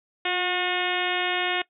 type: harmonic tone with a mistuned harmonic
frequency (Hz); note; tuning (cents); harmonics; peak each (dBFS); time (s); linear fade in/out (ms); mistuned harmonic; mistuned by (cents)
361.5; F#4; -40; 1 / 2 / 3 / 4 / 5 / 6 / 7 / 8 / 9 / 10; -31 / -30 / -36 / -33 / -32 / -31 / -33 / -32 / -35 / -36; 0.25-1.62; 5; 1; -26
effects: noise-tail reverb RT60 0.1 s tail -20 dB re dry